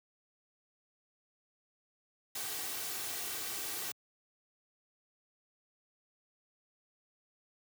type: noise with comb filter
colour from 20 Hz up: white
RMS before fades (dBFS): -39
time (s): 2.35-3.92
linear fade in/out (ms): 5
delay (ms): 2.6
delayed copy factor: +0.55
effects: high-pass 100 Hz 12 dB/octave

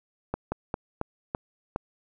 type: slowing click train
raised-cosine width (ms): 1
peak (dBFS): -14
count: 6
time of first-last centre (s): 0.34-1.761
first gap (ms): 180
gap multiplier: 1.23
effects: none

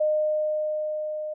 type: tone with level ramp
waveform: sine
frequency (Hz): 612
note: D#5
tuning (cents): -29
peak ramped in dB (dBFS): -19 to -29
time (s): 0-1.34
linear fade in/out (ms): 10
effects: none

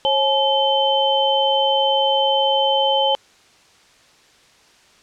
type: tone cluster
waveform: sine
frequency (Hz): 542 / 854 / 3081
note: C#5 / G#5 / G7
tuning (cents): -39 / +48 / -31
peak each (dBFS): -19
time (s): 0.05-3.15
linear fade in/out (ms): 0
effects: white hiss -52 dBFS RMS until 5.02 s + low-pass 6000 Hz 12 dB/octave

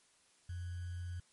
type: tone with sample-and-hold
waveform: sine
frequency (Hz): 88.4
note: F2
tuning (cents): +22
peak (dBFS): -39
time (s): 0.49-1.2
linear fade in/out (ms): 5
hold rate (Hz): 1575
effects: white hiss -69 dBFS RMS until 1.32 s + MP3 48 kbps

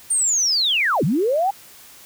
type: linear two-way sweep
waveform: sine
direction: down then up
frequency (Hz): 9020 to 126.9 to 818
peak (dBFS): -16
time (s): 0.1-1.51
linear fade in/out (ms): 10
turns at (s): 1.04
effects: white hiss -45 dBFS RMS until 2.05 s

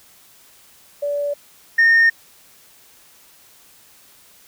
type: tone pair in turn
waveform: sine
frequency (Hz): 577 / 1831.9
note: D5 / A#6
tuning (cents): -31 / -31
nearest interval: octave + minor sixth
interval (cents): 2000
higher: second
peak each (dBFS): -19 / -8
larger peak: second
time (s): 1.02-1.34 / 1.78-2.1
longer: neither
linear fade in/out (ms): 10
effects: tanh soft clip ceiling -8 dBFS + white hiss -50 dBFS RMS until 4.47 s

